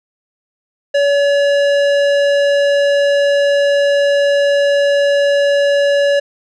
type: tone with tanh clipping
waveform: sine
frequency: 568 Hz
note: C#5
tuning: 42 cents sharp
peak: -12 dBFS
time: 0.94-6.2 s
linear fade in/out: 10 ms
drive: 16 dB
effects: none